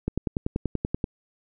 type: click train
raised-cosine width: 3 ms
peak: -12 dBFS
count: 11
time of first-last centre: 0.08-1.042 s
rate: 10.4 Hz
effects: none